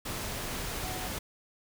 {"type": "tone in noise", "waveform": "sine", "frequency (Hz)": 740, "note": "F#5", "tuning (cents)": 0, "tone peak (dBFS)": -41, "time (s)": [0.83, 1.08], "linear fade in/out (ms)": 10, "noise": "pink", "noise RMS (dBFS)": -36, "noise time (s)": [0.05, 1.19], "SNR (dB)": -8, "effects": []}